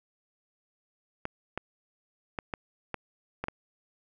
clicks, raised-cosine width 0.5 ms, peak -17 dBFS, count 7, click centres 1.254 / 1.576 / 2.388 / 2.538 / 2.943 / 3.44 / 3.484 s, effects none

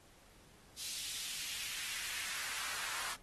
pink noise with high-pass filter sweep, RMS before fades -42 dBFS, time 0.76-3.17 s, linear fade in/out 50 ms, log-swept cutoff 4200 to 1100 Hz, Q 1.3, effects pink hiss -63 dBFS RMS until 3.22 s + AAC 32 kbps

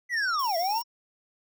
triangle linear two-way sweep, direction down then up, 2018 to 644 to 980 Hz, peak -23 dBFS, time 0.09-0.83 s, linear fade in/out 50 ms, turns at 0.57 s
sine tone with tremolo, 5520 Hz, F8, 21 cents flat, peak -30 dBFS, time 0.12-0.84 s, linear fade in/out 50 ms, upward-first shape sine, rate 19 Hz, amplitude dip 75%
violet noise, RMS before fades -40 dBFS, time 0.39-0.82 s, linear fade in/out 5 ms
effects none

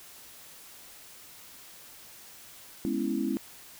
sine chord, C# minor seventh, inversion second, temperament equal, 207.7 / 246.9 / 277.2 / 329.6 Hz, G#3 / B3 / C#4 / E4, 0 / 0 / 0 / 0 cents, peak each -33 / -33 / -32 / -32 dBFS, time 2.85-3.37 s, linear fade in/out 0 ms, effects white hiss -50 dBFS RMS until 3.79 s

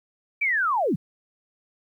sine linear sweep, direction down, 2372 to 121.6 Hz, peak -20 dBFS, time 0.41-0.96 s, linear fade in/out 10 ms, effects 10-bit

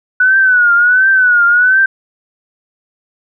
sine tone with vibrato, 1480 Hz, F#6, in tune, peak -6 dBFS, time 0.2-1.86 s, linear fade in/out 5 ms, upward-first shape triangle, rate 1.4 Hz, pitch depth 110 cents each way, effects none

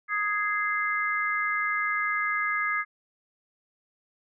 sine chord, Ab major, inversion second, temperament just, 1245.9 / 1661.2 / 2077 Hz, Eb6 / Ab6 / C7, +2 / 0 / -13 cents, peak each -29 dBFS, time 0.08-2.85 s, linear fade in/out 50 ms, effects none

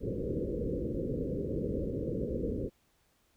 white low-pass noise, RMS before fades -34 dBFS, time 0-2.7 s, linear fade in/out 50 ms, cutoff 530 Hz, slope 96 dB/octave, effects pink hiss -71 dBFS RMS until 3.36 s

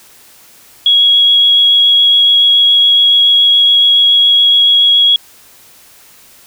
sine tone with vibrato, 3322 Hz, G#7, in tune, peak -5 dBFS, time 0.86-5.16 s, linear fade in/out 2 ms, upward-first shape sine, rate 7.1 Hz, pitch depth 8 cents each way, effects white hiss -42 dBFS RMS until 6.46 s

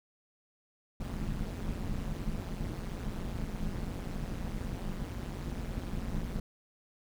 brown noise with amplitude modulation, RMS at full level -32 dBFS, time 1-6.4 s, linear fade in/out 5 ms, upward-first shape sine, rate 181 Hz, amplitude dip 95%, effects none

